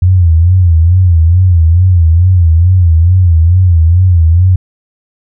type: tone with vibrato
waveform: sine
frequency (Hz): 86.6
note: F2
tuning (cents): -14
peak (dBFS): -3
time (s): 0.02-4.56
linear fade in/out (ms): 5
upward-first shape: sine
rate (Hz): 2.3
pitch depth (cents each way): 130
effects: none